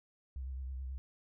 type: tone with vibrato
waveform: sine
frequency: 65.41 Hz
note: C2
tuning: in tune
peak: -38 dBFS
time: 0.36-0.98 s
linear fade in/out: 0 ms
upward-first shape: sine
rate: 9.3 Hz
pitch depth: 53 cents each way
effects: none